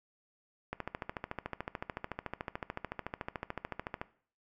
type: click train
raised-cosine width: 0.5 ms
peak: -21 dBFS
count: 46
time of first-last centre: 0.73-4.015 s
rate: 13.7 Hz
effects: noise-tail reverb RT60 0.5 s tail -18 dB re dry